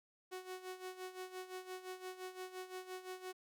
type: tone with tremolo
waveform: sawtooth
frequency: 370 Hz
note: F#4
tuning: in tune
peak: -39 dBFS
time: 0.31-3.33 s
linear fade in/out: 20 ms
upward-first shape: sine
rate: 5.8 Hz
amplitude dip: 75%
effects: none